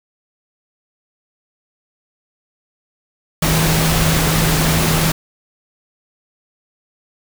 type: tone in noise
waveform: sine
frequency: 160 Hz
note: D#3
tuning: 49 cents sharp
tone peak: -16 dBFS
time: 3.42-5.12 s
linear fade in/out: 5 ms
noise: pink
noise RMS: -17 dBFS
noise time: 3.42-5.12 s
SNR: -2 dB
effects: none